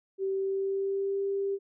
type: tone with pitch glide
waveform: sine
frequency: 386.5 to 395.1 Hz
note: G4 to G4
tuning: -24 to +14 cents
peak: -27 dBFS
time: 0.18-1.59 s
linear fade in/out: 50 ms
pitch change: +38 cents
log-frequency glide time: 0.32-1.22 s
effects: none